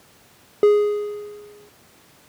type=tone with exponential decay; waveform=triangle; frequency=415.3 Hz; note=G#4; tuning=in tune; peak=-7 dBFS; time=0.63-1.69 s; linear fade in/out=1 ms; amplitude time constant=230 ms; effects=pink hiss -52 dBFS RMS until 2.28 s + high-pass 100 Hz 12 dB/octave